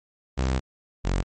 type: tone pair in turn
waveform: sawtooth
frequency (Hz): 65 / 45.83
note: C2 / F#1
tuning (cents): -11 / -16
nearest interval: tritone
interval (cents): 605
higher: first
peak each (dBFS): -18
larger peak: neither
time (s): 0.37-0.6 / 1.04-1.23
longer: first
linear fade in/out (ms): 20
effects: MP3 32 kbps